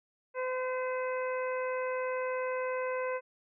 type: harmonic tone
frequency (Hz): 511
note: C5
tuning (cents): -41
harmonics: 1 / 2 / 3 / 4 / 5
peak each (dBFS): -32 / -38 / -42 / -44 / -46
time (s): 0.34-3.21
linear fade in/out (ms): 50
effects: none